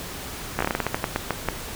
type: slowing click train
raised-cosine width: 0.5 ms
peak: -7 dBFS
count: 14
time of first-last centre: 0.59-1.487 s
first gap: 15 ms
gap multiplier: 1.23
effects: pink hiss -35 dBFS RMS until 1.75 s